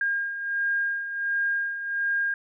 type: beating tone pair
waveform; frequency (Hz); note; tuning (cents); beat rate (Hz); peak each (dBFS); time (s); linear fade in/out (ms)
sine; 1614 / 1615.4; G#6 / G#6; -50 / -48; 1.4; -32 / -25; 0.01-2.34; 2
effects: none